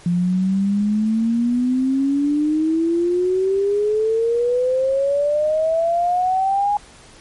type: exponential sweep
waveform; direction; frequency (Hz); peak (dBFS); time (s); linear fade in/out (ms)
sine; up; 172.1 to 830.6; -15; 0.06-6.77; 2
effects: pink hiss -45 dBFS RMS until 7.2 s + MP3 48 kbps